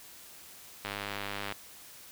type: click train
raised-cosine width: 0.3 ms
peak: -19 dBFS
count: 69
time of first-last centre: 0.85-1.523 s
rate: 101 Hz
effects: white hiss -51 dBFS RMS until 2.11 s